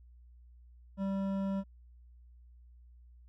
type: tone with hard clipping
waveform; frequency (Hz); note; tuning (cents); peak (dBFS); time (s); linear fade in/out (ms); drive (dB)
sine; 194.9; G3; -10; -33; 0.97-1.64; 50; 11
effects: added 60 Hz sine -54 dBFS peak until 3.28 s